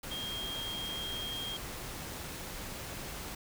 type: tone in noise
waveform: sine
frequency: 3227 Hz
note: G7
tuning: 50 cents sharp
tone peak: -37 dBFS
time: 0.11-1.57 s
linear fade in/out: 5 ms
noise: pink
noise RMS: -42 dBFS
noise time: 0.03-3.35 s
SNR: +2 dB
effects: none